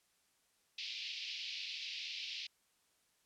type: band-pass noise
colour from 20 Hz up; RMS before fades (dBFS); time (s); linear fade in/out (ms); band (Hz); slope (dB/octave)
pink; -44; 0.78-2.47; 5; 2400 to 5100; 48
effects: white hiss -75 dBFS RMS until 3.25 s + low-pass 11000 Hz 12 dB/octave